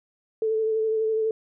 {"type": "tone with vibrato", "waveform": "sine", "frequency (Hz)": 440, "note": "A4", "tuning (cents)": 0, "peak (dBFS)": -21, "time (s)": [0.42, 1.31], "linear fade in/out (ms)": 2, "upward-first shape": "sine", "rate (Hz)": 12, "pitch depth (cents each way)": 21, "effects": []}